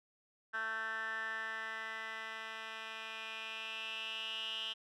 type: tone with band-pass filter sweep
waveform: 10% pulse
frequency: 221.8 Hz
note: A3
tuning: 14 cents sharp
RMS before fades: -42 dBFS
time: 0.53-4.74 s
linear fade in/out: 20 ms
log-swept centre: 1600 to 3000 Hz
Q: 8.8
effects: none